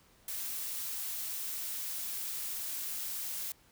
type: noise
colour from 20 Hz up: blue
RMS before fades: -38 dBFS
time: 0.28-3.52 s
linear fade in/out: 2 ms
effects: pink hiss -64 dBFS RMS until 3.71 s